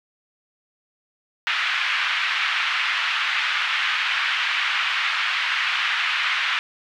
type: band-pass noise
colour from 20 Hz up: white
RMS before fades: -23 dBFS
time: 1.47-6.59 s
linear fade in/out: 0 ms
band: 1200 to 3000 Hz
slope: 24 dB/octave
effects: none